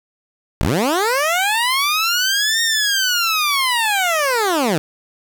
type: linear two-way sweep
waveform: 15% pulse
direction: up then down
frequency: 35.3 to 1855 to 144.1 Hz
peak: -9 dBFS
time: 0.61-4.78 s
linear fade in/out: 0 ms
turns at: 2.62 s
effects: none